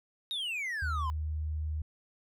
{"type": "exponential sweep", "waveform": "triangle", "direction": "down", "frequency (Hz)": [3803, 987.8], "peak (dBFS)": -31, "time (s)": [0.31, 1.1], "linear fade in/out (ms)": 0}
{"type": "tone", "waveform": "sine", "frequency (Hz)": 77.1, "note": "D#2", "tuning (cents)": -15, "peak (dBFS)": -31, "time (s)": [0.82, 1.82], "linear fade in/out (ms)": 5}
{"effects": []}